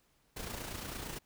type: noise with amplitude modulation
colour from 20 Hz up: pink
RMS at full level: -40 dBFS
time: 0.36-1.19 s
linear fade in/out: 10 ms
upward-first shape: sine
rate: 28.7 Hz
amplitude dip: 50%
effects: pink hiss -72 dBFS RMS until 1.25 s